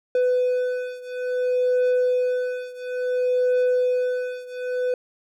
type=beating tone pair; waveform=triangle; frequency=500 / 500.58 Hz; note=B4 / B4; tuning=+21 / +23 cents; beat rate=0.58 Hz; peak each=-20 / -22 dBFS; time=0.15-4.94 s; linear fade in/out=2 ms; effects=none